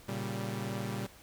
sawtooth chord, G diminished, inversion first, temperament equal with one note detuned, 116.54 / 138.59 / 195.21 Hz, Bb2 / Db3 / G3, 0 / 0 / -7 cents, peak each -34 / -37 / -34 dBFS, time 0.08-1.07 s, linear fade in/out 10 ms, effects pink hiss -56 dBFS RMS until 1.22 s

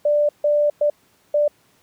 sine tone bursts at uneven times, 590 Hz, D5, 8 cents sharp, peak -14 dBFS, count 4, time 0.05-0.29 / 0.44-0.7 / 0.81-0.9 / 1.34-1.48 s, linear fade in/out 5 ms, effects pink hiss -59 dBFS RMS until 1.82 s + high-pass 100 Hz 12 dB/octave

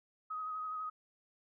sine tone with vibrato, 1260 Hz, D#6, 21 cents sharp, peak -37 dBFS, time 0.3-0.9 s, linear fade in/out 10 ms, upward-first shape sine, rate 12 Hz, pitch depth 21 cents each way, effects none

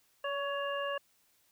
harmonic tone with a mistuned harmonic, 560 Hz, C#5, 18 cents sharp, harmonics 1 / 2 / 3 / 5, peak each -35 / -38 / -40 / -42 dBFS, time 0.24-0.98 s, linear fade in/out 5 ms, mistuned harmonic 1, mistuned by +18 cents, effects white hiss -70 dBFS RMS until 1.51 s

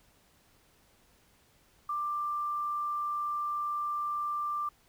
sine tone with quantisation, 1183 Hz, D6, 12 cents sharp, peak -30 dBFS, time 1.89-4.69 s, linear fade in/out 5 ms, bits 10, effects pink hiss -65 dBFS RMS until 4.88 s

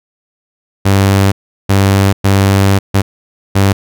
sawtooth tone bursts at uneven times, 98 Hz, G2, in tune, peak -3 dBFS, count 5, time 0.85-1.32 / 1.69-2.13 / 2.24-2.79 / 2.94-3.02 / 3.55-3.73 s, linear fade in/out 10 ms, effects none

